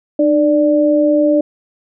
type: tone pair together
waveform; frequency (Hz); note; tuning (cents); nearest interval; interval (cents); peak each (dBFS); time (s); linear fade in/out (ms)
sine; 302.8 / 587.3; D#4 / D5; -47 / 0; major seventh; 1147; -12; 0.19-1.41; 5
effects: none